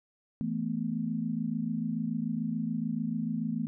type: chord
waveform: sine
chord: E suspended fourth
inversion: none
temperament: equal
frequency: 164.81 / 220 / 246.9 Hz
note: E3 / A3 / B3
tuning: 0 / 0 / 0 cents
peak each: -35 / -32 / -34 dBFS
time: 0.41-3.67 s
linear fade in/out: 0 ms
effects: none

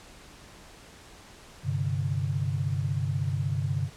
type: chord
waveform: sine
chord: G suspended fourth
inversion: none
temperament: just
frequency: 98 / 130.67 / 147 Hz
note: G2 / C3 / D3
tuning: 0 / -2 / +2 cents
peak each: -30 dBFS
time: 1.63-3.9 s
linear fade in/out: 50 ms
effects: pink hiss -50 dBFS RMS until 3.96 s + low-pass 9000 Hz 12 dB/octave

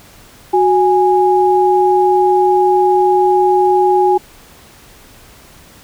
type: tone pair together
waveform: sine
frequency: 368.8 / 827 Hz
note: F#4 / G#5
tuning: -6 / -8 cents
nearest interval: octave + major second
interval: 1398 cents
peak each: -11 dBFS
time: 0.53-4.18 s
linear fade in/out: 10 ms
effects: pink hiss -42 dBFS RMS until 5.83 s

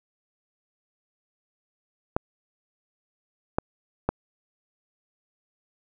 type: clicks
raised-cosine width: 1 ms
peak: -8 dBFS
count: 3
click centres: 2.165 / 3.585 / 4.09 s
effects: none

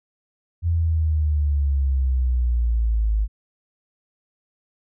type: exponential sweep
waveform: sine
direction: down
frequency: 85.6 to 51.8 Hz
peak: -17 dBFS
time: 0.62-3.28 s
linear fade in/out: 50 ms
effects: none

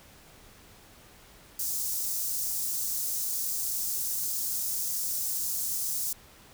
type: high-pass noise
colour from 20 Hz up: white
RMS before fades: -31 dBFS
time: 1.59-6.13 s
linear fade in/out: 5 ms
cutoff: 5500 Hz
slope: 24 dB/octave
effects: pink hiss -54 dBFS RMS until 6.53 s

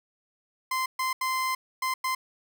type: tone bursts at uneven times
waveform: 30% pulse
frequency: 1038 Hz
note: C6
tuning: 14 cents flat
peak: -23 dBFS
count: 5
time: 0.71-0.86 / 0.99-1.13 / 1.21-1.55 / 1.82-1.94 / 2.04-2.15 s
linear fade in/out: 5 ms
effects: none

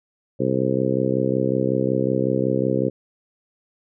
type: harmonic tone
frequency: 65.41 Hz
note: C2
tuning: in tune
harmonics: 2 / 3 / 4 / 5 / 6 / 7 / 8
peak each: -26 / -26 / -26 / -26 / -26 / -26 / -26 dBFS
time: 0.39-2.9 s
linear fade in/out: 20 ms
effects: none

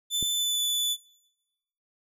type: tone with pitch glide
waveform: sawtooth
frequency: 3520 to 3478 Hz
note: A7 to A7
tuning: 0 to -21 cents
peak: -22 dBFS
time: 0.1-0.97 s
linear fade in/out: 50 ms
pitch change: -21 cents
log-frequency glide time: 0.33-0.61 s
type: click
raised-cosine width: 3 ms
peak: -23 dBFS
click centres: 0.227 s
effects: noise-tail reverb RT60 1.0 s tail -23 dB re dry

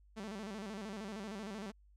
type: tone with vibrato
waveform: sawtooth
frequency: 206.9 Hz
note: G#3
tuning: 6 cents flat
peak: -38 dBFS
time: 0.16-1.72 s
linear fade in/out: 20 ms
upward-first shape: square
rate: 13 Hz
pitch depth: 110 cents each way
effects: added 50 Hz sine -61 dBFS peak until 1.96 s + low-pass 8000 Hz 12 dB/octave

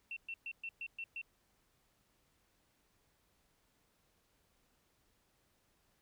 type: tone bursts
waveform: sine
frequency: 2700 Hz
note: E7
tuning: 41 cents sharp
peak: -40 dBFS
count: 7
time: 0.11-1.215 s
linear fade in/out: 2 ms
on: 55 ms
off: 120 ms
effects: pink hiss -75 dBFS RMS until 6.01 s

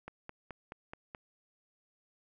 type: click train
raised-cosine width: 0.5 ms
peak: -28 dBFS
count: 6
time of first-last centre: 0.08-1.148 s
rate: 4.68 Hz
effects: none

